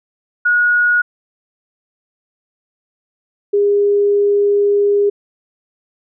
sine tone pair in turn, 1450 / 406.9 Hz, F#6 / G#4, -35 / -35 cents, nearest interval octave + minor seventh, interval 2200 cents, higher first, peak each -10 dBFS, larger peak neither, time 0.45-1.02 / 3.53-5.1 s, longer second, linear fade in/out 10 ms, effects none

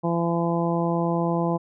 harmonic tone, 169.4 Hz, E3, 48 cents sharp, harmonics 1 / 2 / 3 / 4 / 5 / 6, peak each -24 / -27 / -29 / -30 / -31 / -32 dBFS, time 0.03-1.58 s, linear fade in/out 20 ms, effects none

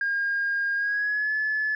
sine tone with pitch glide, 1618 to 1724.1 Hz, G#6 to A6, -46 to -36 cents, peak -22 dBFS, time 0.01-1.75 s, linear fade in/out 2 ms, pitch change +110 cents, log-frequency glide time 0.75-1.33 s, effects tanh soft clip ceiling -19 dBFS

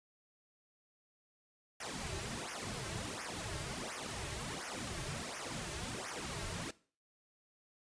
pink noise with flanger, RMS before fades -42 dBFS, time 1.8-6.71 s, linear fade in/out 5 ms, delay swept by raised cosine 0.24 to 4.14 ms, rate 1.4 Hz, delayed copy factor -1, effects noise-tail reverb RT60 0.4 s tail -19 dB re dry + resampled to 22050 Hz

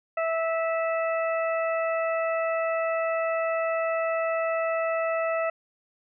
harmonic tone, 655 Hz, E5, 11 cents flat, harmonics 1 / 2 / 3 / 4, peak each -25 / -31 / -35 / -37 dBFS, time 0.17-5.5 s, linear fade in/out 5 ms, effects none

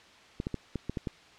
clicks, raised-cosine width 3 ms, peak -19 dBFS, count 7, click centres 0.401 / 0.469 / 0.543 / 0.757 / 0.896 / 0.972 / 1.072 s, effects white hiss -55 dBFS RMS until 1.38 s + low-pass 4000 Hz 12 dB/octave

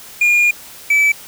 triangle tone pair in turn, 2423 / 2305 Hz, D#7 / D7, -47 / -33 cents, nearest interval minor second, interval 86 cents, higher first, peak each -8 dBFS, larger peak neither, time 0.21-0.51 / 0.9-1.12 s, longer first, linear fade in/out 5 ms, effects white hiss -37 dBFS RMS until 1.27 s

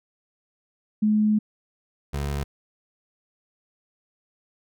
sine / 25% pulse tone pair in turn, 212.9 / 71.05 Hz, G#3 / C#2, +43 / +43 cents, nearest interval octave + perfect fifth, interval 1900 cents, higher first, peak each -17 / -22 dBFS, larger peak first, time 1.02-1.39 / 2.13-2.44 s, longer first, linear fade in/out 10 ms, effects none

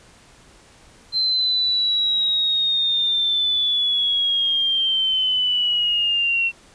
sine linear sweep, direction down, 4111 to 2714 Hz, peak -17 dBFS, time 1.12-6.52 s, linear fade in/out 50 ms, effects pink hiss -50 dBFS RMS until 6.74 s + resampled to 22050 Hz

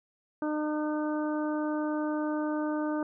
harmonic tone, 303.4 Hz, D#4, 44 cents flat, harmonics 1 / 2 / 3 / 4 / 5, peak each -29 / -35 / -39 / -41 / -43 dBFS, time 0.42-3.03 s, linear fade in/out 2 ms, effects none

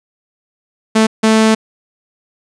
sawtooth tone bursts at uneven times, 220 Hz, A3, in tune, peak -4 dBFS, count 2, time 0.95-1.07 / 1.23-1.55 s, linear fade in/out 10 ms, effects resampled to 22050 Hz + 7-bit

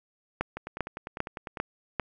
two click trains, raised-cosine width 0.5 ms, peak -21 / -12 dBFS, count 11 / 5, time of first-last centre 0.57-1.572 / 0.41-1.997 s, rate 9.98 / 2.52 Hz, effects none

